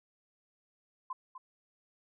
sine tone with echo, 1029 Hz, C6, 29 cents flat, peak -35 dBFS, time 1.1-1.13 s, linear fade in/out 5 ms, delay 250 ms, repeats 1, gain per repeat -9 dB, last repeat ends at 1.38 s, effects none

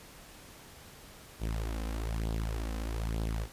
sawtooth tone with flanger, 55 Hz, A1, in tune, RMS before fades -34 dBFS, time 1.39-3.48 s, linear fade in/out 50 ms, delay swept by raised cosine 0.22 to 3.92 ms, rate 1.1 Hz, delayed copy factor +0.85, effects pink hiss -52 dBFS RMS until 3.52 s + resampled to 32000 Hz

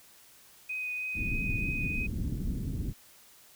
sine tone with vibrato, 2500 Hz, D#7, 8 cents sharp, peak -32 dBFS, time 0.69-2.07 s, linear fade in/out 10 ms, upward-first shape triangle, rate 3.2 Hz, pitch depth 12 cents each way
pink low-pass noise, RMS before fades -33 dBFS, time 1.14-2.94 s, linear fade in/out 50 ms, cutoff 280 Hz, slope 24 dB/octave
effects white hiss -57 dBFS RMS until 3.55 s

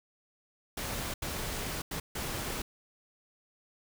pink noise bursts at uneven times, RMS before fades -36 dBFS, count 4, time 0.77-1.14 / 1.22-1.82 / 1.91-2 / 2.15-2.62 s, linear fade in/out 5 ms, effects none

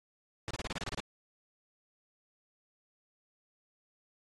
pink noise bursts, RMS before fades -37 dBFS, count 10, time 0.48-1.001 s, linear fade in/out 0 ms, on 26 ms, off 29 ms, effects low-pass 6000 Hz 12 dB/octave + AAC 32 kbps

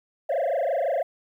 sine tone with frequency modulation, 611 Hz, D#5, 32 cents flat, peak -19 dBFS, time 0.29-1.03 s, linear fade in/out 10 ms, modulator 25.9 Hz, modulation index 3.4, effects tanh soft clip ceiling -21 dBFS + 10-bit

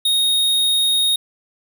square tone, 3729 Hz, A#7, in tune, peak -15 dBFS, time 0.05-1.16 s, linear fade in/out 5 ms, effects none

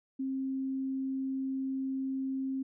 sine tone, 266.3 Hz, C4, 31 cents sharp, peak -31 dBFS, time 0.19-2.63 s, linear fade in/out 10 ms, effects none

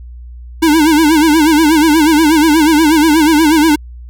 square tone with vibrato, 311.1 Hz, D#4, in tune, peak -7 dBFS, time 0.62-3.76 s, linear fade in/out 10 ms, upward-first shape sine, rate 8.3 Hz, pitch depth 110 cents each way, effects added 60 Hz sine -28 dBFS peak until 4.09 s

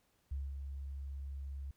sine tone with ADSR envelope, 68.9 Hz, C#2, 10 cents flat, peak -35 dBFS, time 0.31-1.71 s, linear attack 8 ms, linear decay 210 ms, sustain -5 dB, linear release 3 ms, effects pink hiss -75 dBFS RMS until 1.76 s

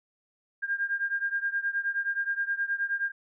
sine beating tone pair, 1604 / 1613.5 Hz, G6 / G6, +39 / +50 cents, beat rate 9.5 Hz, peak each -29 / -31 dBFS, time 0.62-3.12 s, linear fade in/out 20 ms, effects none

